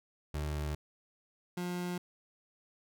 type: tone pair in turn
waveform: 30% pulse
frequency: 74.7 / 177.67 Hz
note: D2 / F3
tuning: +30 / +30 cents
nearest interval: octave + minor third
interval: 1500 cents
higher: second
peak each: -31 / -32 dBFS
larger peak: first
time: 0.34-0.75 / 1.57-1.98 s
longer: neither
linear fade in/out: 5 ms
effects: none